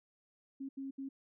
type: tone bursts at uneven times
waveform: sine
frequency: 271.1 Hz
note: C#4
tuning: 38 cents flat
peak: -39 dBFS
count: 3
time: 0.6-0.69 / 0.77-0.91 / 0.98-1.09 s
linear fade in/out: 10 ms
effects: none